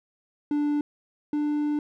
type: tone pair in turn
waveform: triangle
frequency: 293.7 / 296.4 Hz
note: D4 / D4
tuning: 0 / +16 cents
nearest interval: unison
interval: 16 cents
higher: second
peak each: -20 / -21 dBFS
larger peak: first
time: 0.51-0.81 / 1.33-1.79 s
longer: second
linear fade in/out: 2 ms
effects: none